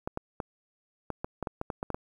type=clicks; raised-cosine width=1 ms; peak=-18 dBFS; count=12; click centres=0.075 / 0.174 / 0.402 / 1.103 / 1.245 / 1.427 / 1.472 / 1.614 / 1.702 / 1.829 / 1.903 / 1.945 s; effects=9-bit